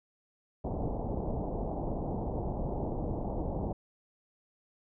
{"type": "low-pass noise", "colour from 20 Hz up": "pink", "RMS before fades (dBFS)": -34, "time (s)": [0.64, 3.73], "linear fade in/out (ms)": 5, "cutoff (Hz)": 860, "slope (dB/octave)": 48, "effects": []}